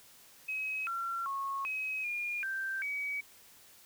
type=tone with pitch steps; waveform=sine; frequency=2549 / 1364 / 1096 / 2543 / 2421 / 1567 / 2270 Hz; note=D#7 / F6 / C#6 / D#7 / D#7 / G6 / C#7; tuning=+41 / -41 / -20 / +37 / -48 / -1 / +41 cents; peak=-33 dBFS; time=0.48-3.21 s; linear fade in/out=10 ms; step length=390 ms; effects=white hiss -58 dBFS RMS until 3.85 s